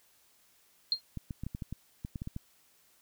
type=tone with exponential decay; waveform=sine; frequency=4210 Hz; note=C8; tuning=10 cents sharp; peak=-21 dBFS; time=0.92-1.01 s; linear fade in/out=1 ms; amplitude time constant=18 ms
type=clicks; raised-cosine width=5 ms; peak=-25 dBFS; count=12; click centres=1.173 / 1.308 / 1.436 / 1.466 / 1.549 / 1.622 / 1.726 / 2.049 / 2.158 / 2.219 / 2.274 / 2.364 s
effects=white hiss -66 dBFS RMS until 3.01 s